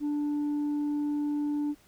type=tone; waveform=sine; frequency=293.7 Hz; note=D4; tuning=in tune; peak=-24 dBFS; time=0-1.75 s; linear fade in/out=50 ms; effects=tanh soft clip ceiling -26 dBFS + pink hiss -61 dBFS RMS until 1.87 s